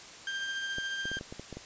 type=tone with tremolo; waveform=30% pulse; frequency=1585 Hz; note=G6; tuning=19 cents sharp; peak=-29 dBFS; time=0.27-1.19 s; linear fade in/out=2 ms; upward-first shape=sine; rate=14 Hz; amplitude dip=30%
type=clicks; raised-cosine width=2 ms; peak=-27 dBFS; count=9; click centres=0.784 / 1.055 / 1.116 / 1.17 / 1.211 / 1.325 / 1.396 / 1.527 / 1.57 s
effects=white hiss -48 dBFS RMS until 1.65 s + resampled to 16000 Hz